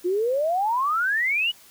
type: exponential sweep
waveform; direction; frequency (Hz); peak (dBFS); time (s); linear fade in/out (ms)
sine; up; 342.5 to 2988; -20; 0.04-1.52; 20
effects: white hiss -51 dBFS RMS until 1.7 s